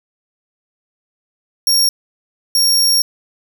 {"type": "tone bursts at uneven times", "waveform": "sawtooth", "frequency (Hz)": 5560, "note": "F8", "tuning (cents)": -9, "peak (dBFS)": -8, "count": 2, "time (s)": [[1.67, 1.89], [2.55, 3.02]], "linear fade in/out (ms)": 2, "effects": []}